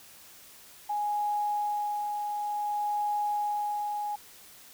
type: tone with tremolo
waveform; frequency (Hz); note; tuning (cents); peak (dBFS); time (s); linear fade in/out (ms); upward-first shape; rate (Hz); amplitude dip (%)
sine; 830.6; G#5; 0; -26; 0.89-4.16; 10; sine; 0.55; 35
effects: white hiss -52 dBFS RMS until 4.73 s